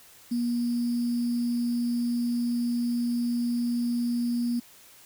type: tone with sample-and-hold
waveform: sine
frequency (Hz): 239.2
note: A#3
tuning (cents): +45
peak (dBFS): -24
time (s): 0.31-4.6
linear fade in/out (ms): 10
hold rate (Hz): 4900
effects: white hiss -53 dBFS RMS until 5.05 s